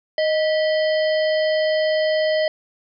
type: harmonic tone with a mistuned harmonic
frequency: 622.3 Hz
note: D#5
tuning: in tune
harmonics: 1 / 3 / 5 / 7 / 8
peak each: -17 / -27 / -31 / -34 / -35 dBFS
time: 0.18-2.48 s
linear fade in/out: 2 ms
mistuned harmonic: 3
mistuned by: +83 cents
effects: none